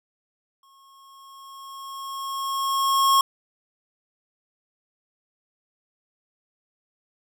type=tone with exponential growth; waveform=square; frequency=1088 Hz; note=C#6; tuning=33 cents flat; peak=-15 dBFS; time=0.63-3.21 s; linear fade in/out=2 ms; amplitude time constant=560 ms; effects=none